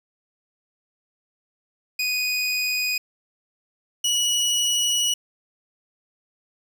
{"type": "tone pair in turn", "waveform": "25% pulse", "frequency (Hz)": [2486, 2928], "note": ["D#7", "F#7"], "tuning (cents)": [-2, -19], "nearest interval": "minor third", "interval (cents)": 283, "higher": "second", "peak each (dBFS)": [-18, -16], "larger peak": "second", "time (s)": [[1.99, 2.98], [4.04, 5.14]], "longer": "second", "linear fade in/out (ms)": 5, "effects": []}